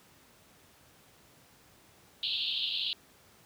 pink band-pass noise, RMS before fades -33 dBFS, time 2.23-2.93 s, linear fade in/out 0 ms, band 2800 to 4300 Hz, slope 96 dB/octave, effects pink hiss -60 dBFS RMS until 3.45 s + high-pass 80 Hz 12 dB/octave

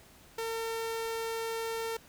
sawtooth tone, 453.5 Hz, A#4, 48 cents flat, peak -29 dBFS, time 0.38-1.97 s, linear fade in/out 5 ms, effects pink hiss -57 dBFS RMS until 2.08 s

